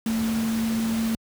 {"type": "tone in noise", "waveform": "sine", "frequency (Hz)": 224.9, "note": "A3", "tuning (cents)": 38, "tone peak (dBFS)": -22, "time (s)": [0.06, 1.15], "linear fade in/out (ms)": 2, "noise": "pink", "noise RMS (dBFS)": -34, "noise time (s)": [0.06, 1.15], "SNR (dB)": 9, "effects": ["high-pass 60 Hz 12 dB/octave"]}